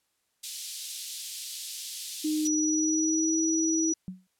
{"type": "high-pass noise", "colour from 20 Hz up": "pink", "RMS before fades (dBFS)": -37, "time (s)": [0.43, 2.48], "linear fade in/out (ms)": 10, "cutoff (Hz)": 3500, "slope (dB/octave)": 24}
{"type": "tone with pitch glide", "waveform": "sine", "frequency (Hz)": [307.7, 322.1], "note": ["D#4", "E4"], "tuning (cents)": [-19, -40], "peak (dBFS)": -25, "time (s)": [2.24, 3.93], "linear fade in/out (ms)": 10, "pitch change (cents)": 79, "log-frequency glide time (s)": [2.52, 3.39]}
{"type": "tone", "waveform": "sine", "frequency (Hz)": 5860, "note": "F#8", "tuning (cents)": -18, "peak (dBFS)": -27, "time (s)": [2.45, 3.94], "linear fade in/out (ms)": 5}
{"type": "tone with exponential decay", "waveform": "sine", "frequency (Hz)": 185, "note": "F#3", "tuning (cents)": 0, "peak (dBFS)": -30, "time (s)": [4.08, 4.27], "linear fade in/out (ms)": 0, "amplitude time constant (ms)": 40}
{"effects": ["white hiss -75 dBFS RMS until 4.39 s", "low-pass 12000 Hz 12 dB/octave"]}